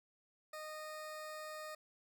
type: tone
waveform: 20% pulse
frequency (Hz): 617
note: D#5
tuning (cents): -15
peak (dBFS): -40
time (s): 0.53-1.75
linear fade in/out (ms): 5
effects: none